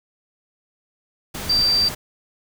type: tone in noise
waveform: sine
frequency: 4683 Hz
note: D8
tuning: 6 cents flat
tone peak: -15 dBFS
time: 1.49-1.89 s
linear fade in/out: 10 ms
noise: pink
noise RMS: -30 dBFS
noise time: 1.34-1.95 s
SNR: +12 dB
effects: none